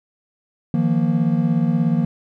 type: chord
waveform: triangle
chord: Eb suspended second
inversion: none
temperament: equal with one note detuned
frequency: 157.83 / 174.61 / 233.1 Hz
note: Eb3 / F3 / Bb3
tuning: +25 / 0 / 0 cents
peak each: -18 / -18 / -18 dBFS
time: 0.74-2.05 s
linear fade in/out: 2 ms
effects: none